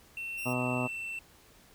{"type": "tone with pitch glide", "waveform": "triangle", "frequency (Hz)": [2700, 2683], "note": ["E7", "E7"], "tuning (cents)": [41, 30], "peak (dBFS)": -34, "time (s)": [0.17, 1.19], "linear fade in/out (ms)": 2, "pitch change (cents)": -11, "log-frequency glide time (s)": [0.45, 0.79]}
{"type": "tone", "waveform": "5% pulse", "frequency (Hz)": 2794, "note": "F7", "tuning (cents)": 0, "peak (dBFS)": -33, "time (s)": [0.37, 0.54], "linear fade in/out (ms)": 20}
{"type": "harmonic tone", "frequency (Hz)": 125.2, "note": "B2", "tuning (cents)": 24, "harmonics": [1, 2, 3, 4, 5, 6, 7, 8, 9, 10], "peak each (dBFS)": [-35, -33, -41, -41, -37, -42, -41, -43, -44, -44], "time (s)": [0.45, 0.88], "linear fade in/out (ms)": 20}
{"effects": ["pink hiss -59 dBFS RMS until 1.74 s"]}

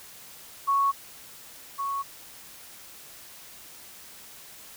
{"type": "tone pair in turn", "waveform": "sine", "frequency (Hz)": [1108.7, 1108.7], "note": ["C#6", "C#6"], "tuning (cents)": [0, 0], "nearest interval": "unison", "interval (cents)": 0, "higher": "neither", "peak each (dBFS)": [-20, -27], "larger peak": "first", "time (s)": [[0.67, 0.92], [1.78, 2.03]], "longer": "neither", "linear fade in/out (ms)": 20, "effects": ["white hiss -47 dBFS RMS until 4.76 s"]}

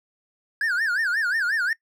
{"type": "tone with vibrato", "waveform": "triangle", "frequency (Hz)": 1608, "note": "G6", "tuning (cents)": 44, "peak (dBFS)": -19, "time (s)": [0.61, 1.73], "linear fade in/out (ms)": 2, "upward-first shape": "sine", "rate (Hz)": 5.6, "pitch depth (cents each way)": 230, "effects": ["noise-tail reverb RT60 0.1 s tail -20 dB re dry"]}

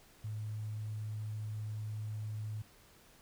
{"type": "tone with quantisation", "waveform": "sine", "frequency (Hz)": 107.3, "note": "A2", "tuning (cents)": -43, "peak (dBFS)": -37, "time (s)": [0.24, 2.62], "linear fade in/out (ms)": 5, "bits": 11, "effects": ["pink hiss -62 dBFS RMS until 3.21 s"]}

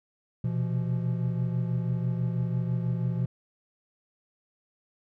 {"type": "tone cluster", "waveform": "triangle", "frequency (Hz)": [122.9, 129, 170.7], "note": ["B2", "C3", "F3"], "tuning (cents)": [-8, -24, -39], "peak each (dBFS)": [-26, -33, -28], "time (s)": [0.44, 3.26], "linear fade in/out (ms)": 5, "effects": []}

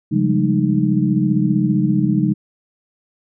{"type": "tone cluster", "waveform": "sine", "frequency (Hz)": [137.1, 174.3, 195, 210, 308.1], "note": ["C#3", "F3", "G3", "G#3", "D#4"], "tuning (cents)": [-19, -3, -9, 19, -17], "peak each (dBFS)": -20, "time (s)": [0.11, 2.34], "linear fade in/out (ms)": 20, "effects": []}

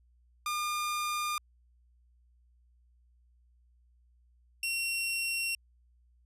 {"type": "tone pair in turn", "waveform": "sawtooth", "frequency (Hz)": [1208, 2733], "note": ["D6", "F7"], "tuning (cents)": [48, -38], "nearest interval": "octave + major second", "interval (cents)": 1414, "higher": "second", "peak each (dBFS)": -27, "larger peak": "neither", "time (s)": [[0.46, 1.38], [4.63, 5.55]], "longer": "neither", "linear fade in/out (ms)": 2, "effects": ["added 60 Hz sine -62 dBFS peak until 6.25 s", "resampled to 32000 Hz"]}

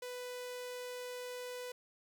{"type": "tone with notch filter", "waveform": "sawtooth", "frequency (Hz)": 496.2, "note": "B4", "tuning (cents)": 8, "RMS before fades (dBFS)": -44, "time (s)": [0.02, 1.72], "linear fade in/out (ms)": 5, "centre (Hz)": 1200, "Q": 1.9, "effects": []}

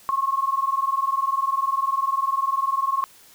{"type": "tone pair together", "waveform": "sine", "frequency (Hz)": [1074, 1094], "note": ["C6", "C#6"], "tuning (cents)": [45, -23], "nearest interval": "unison", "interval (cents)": 32, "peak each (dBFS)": -23, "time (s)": [0.09, 3.04], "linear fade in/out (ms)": 0, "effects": ["white hiss -51 dBFS RMS until 3.34 s"]}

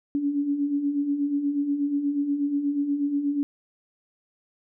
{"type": "beating tone pair", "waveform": "sine", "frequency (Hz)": [279.1, 287.4], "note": ["C#4", "D4"], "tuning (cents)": [12, -37], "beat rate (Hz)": 8.3, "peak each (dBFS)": [-31, -23], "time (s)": [0.15, 3.43], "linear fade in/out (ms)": 0, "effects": []}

